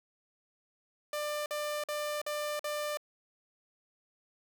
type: tone bursts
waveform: sawtooth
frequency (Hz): 595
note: D5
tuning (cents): +22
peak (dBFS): -29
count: 5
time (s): 1.13-2.972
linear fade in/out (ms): 2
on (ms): 330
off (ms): 48
effects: 10-bit